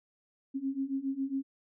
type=beating tone pair; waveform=sine; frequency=266.5 / 273.8 Hz; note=C4 / C#4; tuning=+32 / -21 cents; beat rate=7.3 Hz; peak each=-35 / -33 dBFS; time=0.54-1.43 s; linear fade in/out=20 ms; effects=none